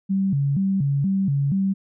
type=tone with vibrato; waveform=sine; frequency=164.81 Hz; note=E3; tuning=in tune; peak=-18 dBFS; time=0.09-1.74 s; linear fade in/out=20 ms; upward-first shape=square; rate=2.1 Hz; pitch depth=280 cents each way; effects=none